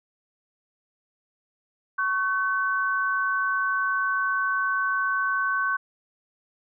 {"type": "tone pair together", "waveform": "sine", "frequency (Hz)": [1108.7, 1523.3], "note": ["C#6", "F#6"], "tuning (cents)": [0, 50], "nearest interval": "perfect fourth", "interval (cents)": 550, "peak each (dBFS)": [-26, -24], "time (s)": [1.98, 5.77], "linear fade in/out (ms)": 10, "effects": []}